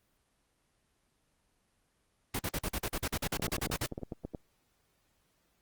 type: noise bursts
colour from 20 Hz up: pink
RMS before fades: -33 dBFS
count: 16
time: 2.34-3.863 s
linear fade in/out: 5 ms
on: 53 ms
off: 45 ms
type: clicks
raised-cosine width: 2 ms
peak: -24 dBFS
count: 11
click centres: 3.397 / 3.481 / 3.583 / 3.671 / 3.701 / 3.923 / 3.979 / 4.033 / 4.122 / 4.25 / 4.348 s
effects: pink hiss -74 dBFS RMS until 5.61 s + Opus 24 kbps